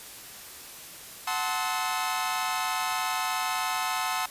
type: chord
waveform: sawtooth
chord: F# half-diminished seventh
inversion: none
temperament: equal with one note detuned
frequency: 740 / 880 / 1046.5 / 1288.4 Hz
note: F#5 / A5 / C6 / E6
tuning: 0 / 0 / 0 / -40 cents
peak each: -29 dBFS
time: 1.27-4.26 s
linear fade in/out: 5 ms
effects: white hiss -44 dBFS RMS until 4.3 s + resampled to 32000 Hz